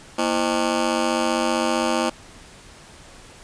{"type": "ring-modulated tone", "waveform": "15% pulse", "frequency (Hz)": 284.6, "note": "C#4", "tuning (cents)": 46, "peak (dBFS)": -10, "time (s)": [0.18, 2.1], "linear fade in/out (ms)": 10, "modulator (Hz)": 47.7, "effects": ["pink hiss -45 dBFS RMS until 3.43 s", "resampled to 22050 Hz"]}